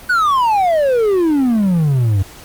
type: exponential sweep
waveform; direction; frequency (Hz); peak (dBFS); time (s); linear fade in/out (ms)
triangle; down; 1513 to 92.5; -9; 0.09-2.23; 10
effects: pink hiss -38 dBFS RMS until 2.44 s + Opus 48 kbps